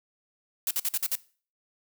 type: noise bursts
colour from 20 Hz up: blue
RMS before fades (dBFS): -27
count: 6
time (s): 0.67-1.154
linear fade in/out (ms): 2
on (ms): 39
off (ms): 50
effects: noise-tail reverb RT60 0.4 s tail -20 dB re dry